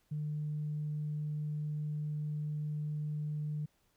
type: tone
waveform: sine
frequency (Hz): 150.4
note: D3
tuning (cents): +42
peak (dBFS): -33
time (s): 0.11-3.66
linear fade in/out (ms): 10
effects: tanh soft clip ceiling -29 dBFS + pink hiss -74 dBFS RMS until 3.96 s